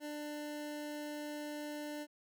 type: tone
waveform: 25% pulse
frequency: 297.1 Hz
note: D4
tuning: 20 cents sharp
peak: -37 dBFS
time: 0-2.07 s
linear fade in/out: 50 ms
effects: none